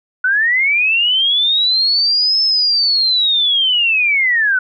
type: linear two-way sweep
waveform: sine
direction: up then down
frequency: 1464 to 5274 to 1464 Hz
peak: -11 dBFS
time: 0.24-4.59 s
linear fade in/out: 5 ms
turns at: 2.42 s
effects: none